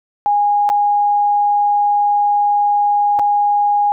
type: tone with dropouts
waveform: sine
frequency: 822 Hz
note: G#5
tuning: 18 cents flat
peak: -11 dBFS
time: 0.26-3.92 s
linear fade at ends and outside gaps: 0 ms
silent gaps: 0.691-0.7 / 3.19-3.195 s
effects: none